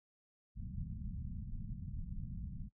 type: low-pass noise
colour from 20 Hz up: pink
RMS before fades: -43 dBFS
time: 0.55-2.7 s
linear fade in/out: 50 ms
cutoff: 210 Hz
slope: 48 dB/octave
effects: noise-tail reverb RT60 0.1 s tail -24 dB re dry